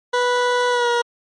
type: tone with pitch glide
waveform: 20% pulse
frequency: 491.6 to 477.1 Hz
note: B4 to A#4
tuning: -8 to +40 cents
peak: -11 dBFS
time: 0.13-1.02 s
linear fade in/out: 10 ms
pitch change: -52 cents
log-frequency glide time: 0.7-0.89 s
effects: low-pass 5000 Hz 12 dB/octave + MP3 48 kbps